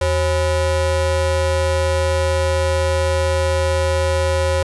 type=ring-modulated tone; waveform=square; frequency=228.9 Hz; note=A#3; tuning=31 cents flat; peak=-13 dBFS; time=0.01-4.63 s; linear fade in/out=5 ms; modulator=311 Hz; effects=resampled to 24000 Hz